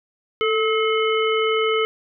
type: harmonic tone with a mistuned harmonic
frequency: 429.7 Hz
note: A4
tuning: 41 cents flat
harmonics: 1 / 3 / 5 / 7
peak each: -19 / -24 / -26 / -27 dBFS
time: 0.41-1.85 s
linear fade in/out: 0 ms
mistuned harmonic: 1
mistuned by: +48 cents
effects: none